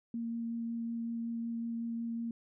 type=tone with vibrato; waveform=sine; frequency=231.5 Hz; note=A#3; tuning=12 cents flat; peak=-34 dBFS; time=0.14-2.31 s; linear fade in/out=2 ms; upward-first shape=sine; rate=5.4 Hz; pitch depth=8 cents each way; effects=none